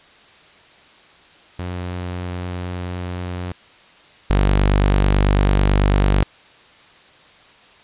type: tone pair in turn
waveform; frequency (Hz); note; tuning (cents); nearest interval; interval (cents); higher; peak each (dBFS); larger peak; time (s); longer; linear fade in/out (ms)
sawtooth; 89.6 / 49.08; F2 / G1; +45 / +3; minor seventh; 1042; first; -21 / -9; second; 1.59-3.52 / 4.3-6.23; neither; 0
effects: white hiss -48 dBFS RMS until 7.83 s + resampled to 8000 Hz